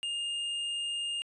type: tone with tanh clipping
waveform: sine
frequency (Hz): 2824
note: F7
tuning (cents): +19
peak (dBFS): -33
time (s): 0.03-1.22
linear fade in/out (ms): 0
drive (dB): 9
effects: resampled to 24000 Hz

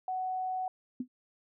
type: tone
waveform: sine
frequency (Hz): 745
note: F#5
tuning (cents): +12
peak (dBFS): -31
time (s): 0.08-0.68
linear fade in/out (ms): 2
type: tone with exponential decay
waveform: sine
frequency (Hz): 251.1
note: B3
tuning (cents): +29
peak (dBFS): -28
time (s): 1-1.08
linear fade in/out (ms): 5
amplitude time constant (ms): 16
effects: none

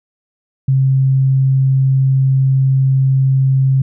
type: tone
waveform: sine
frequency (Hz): 133.6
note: C3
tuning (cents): +36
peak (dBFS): -9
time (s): 0.68-3.82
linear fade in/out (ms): 5
effects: none

